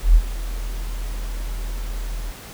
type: tone with ADSR envelope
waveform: sine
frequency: 40.77 Hz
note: E1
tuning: 18 cents flat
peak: -6 dBFS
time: 0.02-2.32 s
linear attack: 130 ms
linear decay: 62 ms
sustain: -18 dB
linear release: 21 ms
effects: pink hiss -39 dBFS RMS until 2.53 s